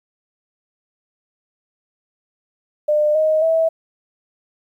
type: tone with pitch steps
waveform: sine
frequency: 601 / 625.1 / 650.1 Hz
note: D5 / D#5 / E5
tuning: +40 / +8 / -24 cents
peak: -13 dBFS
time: 2.88-3.69 s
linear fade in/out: 10 ms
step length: 270 ms
effects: 9-bit